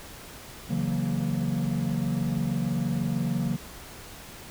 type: chord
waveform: triangle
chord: F# dominant seventh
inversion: second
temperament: equal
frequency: 138.59 / 164.81 / 185 / 233.1 Hz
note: C#3 / E3 / F#3 / A#3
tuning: 0 / 0 / 0 / 0 cents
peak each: -28 dBFS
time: 0.69-3.57 s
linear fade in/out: 20 ms
effects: tanh soft clip ceiling -15 dBFS + pink hiss -44 dBFS RMS until 4.5 s